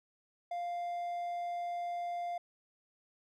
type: tone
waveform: triangle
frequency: 698.5 Hz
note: F5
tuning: in tune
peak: -33 dBFS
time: 0.51-2.38 s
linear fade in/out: 5 ms
effects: none